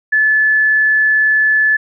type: tone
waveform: sine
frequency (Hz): 1731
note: A6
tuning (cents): -29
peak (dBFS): -9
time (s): 0.12-1.77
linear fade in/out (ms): 10
effects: none